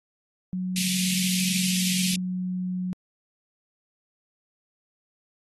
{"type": "tone with pitch glide", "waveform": "sine", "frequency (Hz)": [183.9, 182.63], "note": ["F#3", "F#3"], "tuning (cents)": [-10, -22], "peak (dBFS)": -26, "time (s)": [0.53, 2.93], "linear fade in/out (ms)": 0, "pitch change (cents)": -12, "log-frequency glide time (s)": [1.15, 2.79]}
{"type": "high-pass noise", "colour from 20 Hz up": "pink", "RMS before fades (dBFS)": -28, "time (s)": [0.76, 2.16], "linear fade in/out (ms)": 2, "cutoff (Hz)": 2300, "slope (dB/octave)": 48}
{"effects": ["AAC 32 kbps"]}